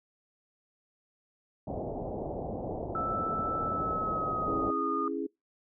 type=low-pass noise; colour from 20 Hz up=white; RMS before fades=-36 dBFS; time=1.67-4.71 s; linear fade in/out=5 ms; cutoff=750 Hz; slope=48 dB/octave
type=tone with pitch glide; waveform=sine; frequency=1318.5 to 1223.1 Hz; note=E6 to D#6; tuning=0 to -30 cents; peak=-30 dBFS; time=2.95-5.08 s; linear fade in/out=2 ms; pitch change=-130 cents; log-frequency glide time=3.64-4.9 s
type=chord; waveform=sine; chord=C# minor; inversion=none; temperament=equal with one note detuned; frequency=273.8 / 329.6 / 415.3 Hz; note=C#4 / E4 / G#4; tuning=-21 / 0 / 0 cents; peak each=-35 dBFS; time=4.47-5.27 s; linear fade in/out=10 ms
effects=noise-tail reverb RT60 0.2 s tail -25 dB re dry